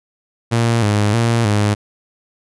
sawtooth tone with vibrato, 110 Hz, A2, in tune, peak -9 dBFS, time 0.51-1.75 s, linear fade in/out 20 ms, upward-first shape square, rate 1.6 Hz, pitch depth 96 cents each way, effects resampled to 24000 Hz

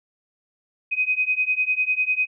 sine beating tone pair, 2505 / 2515 Hz, D#7 / D#7, +11 / +18 cents, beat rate 10 Hz, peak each -23 / -22 dBFS, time 0.91-2.27 s, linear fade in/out 20 ms, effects none

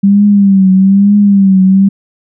sine tone with vibrato, 196.6 Hz, G3, 5 cents sharp, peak -3 dBFS, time 0.03-1.89 s, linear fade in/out 10 ms, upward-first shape triangle, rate 1.1 Hz, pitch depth 87 cents each way, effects none

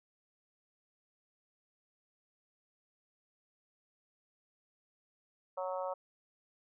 harmonic tone, 185 Hz, F#3, in tune, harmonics 3 / 4 / 5 / 6 / 7, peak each -37 / -43 / -42 / -45 / -47 dBFS, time 5.57-5.94 s, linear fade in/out 10 ms, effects none

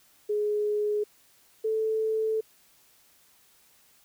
sine tone pair in turn, 418.6 / 439.2 Hz, G#4 / A4, +14 / -3 cents, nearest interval minor second, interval 83 cents, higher second, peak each -24 dBFS, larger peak neither, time 0.29-1.04 / 1.64-2.41 s, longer second, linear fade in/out 10 ms, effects white hiss -61 dBFS RMS until 4.04 s

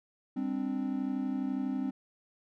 triangle chord, G suspended fourth, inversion none, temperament equal with one note detuned, 199.54 / 261.6 / 293.7 Hz, G3 / C4 / D4, +31 / 0 / 0 cents, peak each -35 / -30 / -36 dBFS, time 0.36-1.91 s, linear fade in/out 10 ms, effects none

